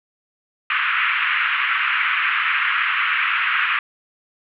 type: band-pass noise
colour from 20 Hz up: pink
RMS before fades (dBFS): -20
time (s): 0.7-3.79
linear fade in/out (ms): 2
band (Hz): 1200 to 2800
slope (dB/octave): 48
effects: none